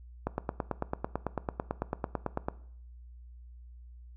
click train, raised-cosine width 1 ms, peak -16 dBFS, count 21, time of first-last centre 0.27-2.485 s, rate 9.03 Hz, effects noise-tail reverb RT60 0.6 s tail -18 dB re dry + added 60 Hz sine -47 dBFS peak until 4.16 s

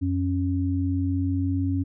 sine tone pair together, 91.64 / 274.6 Hz, F#2 / C#4, -16 / -16 cents, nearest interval octave + perfect fifth, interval 1900 cents, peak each -24 / -25 dBFS, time 0.01-1.84 s, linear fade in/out 20 ms, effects none

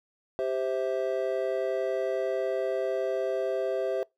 triangle chord, C major, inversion second, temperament just, 392.4 / 523.3 / 654.1 Hz, G4 / C5 / E5, +2 / 0 / -14 cents, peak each -29 dBFS, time 0.39-4.03 s, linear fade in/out 0 ms, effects noise-tail reverb RT60 0.2 s tail -24 dB re dry

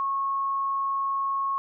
sine tone, 1095 Hz, C#6, 22 cents flat, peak -24 dBFS, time 0-1.58 s, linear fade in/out 0 ms, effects none

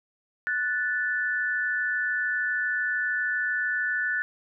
sine tone pair together, 1480 / 1752.9 Hz, F#6 / A6, 0 / -7 cents, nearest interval minor third, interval 293 cents, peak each -27 dBFS, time 0.47-4.22 s, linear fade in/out 0 ms, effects none

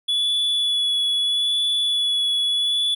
triangle tone with vibrato, 3416 Hz, G#7, 48 cents sharp, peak -17 dBFS, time 0.08-2.95 s, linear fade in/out 10 ms, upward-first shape sine, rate 0.78 Hz, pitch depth 14 cents each way, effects none

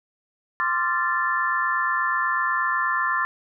sine chord, D minor seventh, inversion third, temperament equal with one note detuned, 1046.5 / 1174.7 / 1371.3 / 1760 Hz, C6 / D6 / F6 / A6, 0 / 0 / -32 / 0 cents, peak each -25 / -29 / -28 / -24 dBFS, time 0.6-3.25 s, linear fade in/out 0 ms, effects none

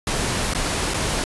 pink noise with dropouts, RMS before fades -23 dBFS, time 0.07-1.24 s, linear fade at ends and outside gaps 2 ms, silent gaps 0.537-0.548 / 0.938-0.942 s, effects resampled to 24000 Hz

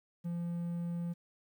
triangle tone, 171.7 Hz, F3, 29 cents flat, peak -32 dBFS, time 0.24-1.14 s, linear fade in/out 20 ms, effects 11-bit

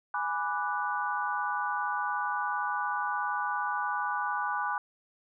sine chord, G# half-diminished seventh, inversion none, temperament equal, 830.6 / 987.8 / 1174.7 / 1480 Hz, G#5 / B5 / D6 / F#6, 0 / 0 / 0 / 0 cents, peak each -34 dBFS, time 0.14-4.78 s, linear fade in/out 2 ms, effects none

